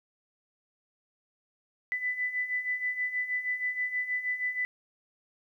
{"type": "beating tone pair", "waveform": "sine", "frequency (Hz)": [1991, 1997.3], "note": ["B6", "B6"], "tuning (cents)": [14, 19], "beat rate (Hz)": 6.3, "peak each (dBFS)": [-35, -30], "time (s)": [1.92, 4.65], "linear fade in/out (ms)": 0, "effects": ["11-bit"]}